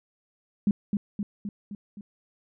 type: tone with echo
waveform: sine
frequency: 204.1 Hz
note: G#3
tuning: 30 cents flat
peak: -18 dBFS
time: 0.67-0.71 s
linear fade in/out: 2 ms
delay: 260 ms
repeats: 5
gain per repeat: -4 dB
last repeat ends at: 2.01 s
effects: none